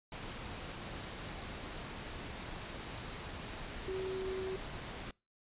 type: tone in noise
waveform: sine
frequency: 378.2 Hz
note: F#4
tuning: 38 cents sharp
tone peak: -36 dBFS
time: 3.88-4.56 s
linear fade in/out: 2 ms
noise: pink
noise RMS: -44 dBFS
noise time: 0.12-5.11 s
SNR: +5 dB
effects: noise-tail reverb RT60 0.3 s tail -26 dB re dry + resampled to 8000 Hz